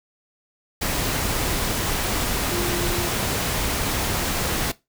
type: tone in noise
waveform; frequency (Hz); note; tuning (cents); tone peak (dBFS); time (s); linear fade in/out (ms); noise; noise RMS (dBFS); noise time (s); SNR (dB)
sine; 349.2; F4; 0; -27; 2.51-3.09; 10; pink; -24; 0.81-4.72; -6
effects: noise-tail reverb RT60 0.2 s tail -18 dB re dry